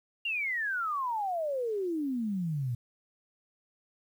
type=exponential sweep; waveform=sine; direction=down; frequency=2837 to 116.2 Hz; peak=-29 dBFS; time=0.25-2.75 s; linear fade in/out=5 ms; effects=10-bit